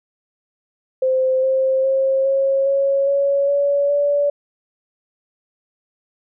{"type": "tone with pitch steps", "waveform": "sine", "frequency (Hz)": [520, 527.6, 535.2, 543, 550.9, 558.9, 567.1, 575.3], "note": ["C5", "C5", "C5", "C#5", "C#5", "C#5", "C#5", "D5"], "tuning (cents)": [-11, 14, 39, -36, -11, 14, 39, -36], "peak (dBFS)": -14, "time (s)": [1.02, 4.3], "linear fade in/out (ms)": 5, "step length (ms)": 410, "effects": []}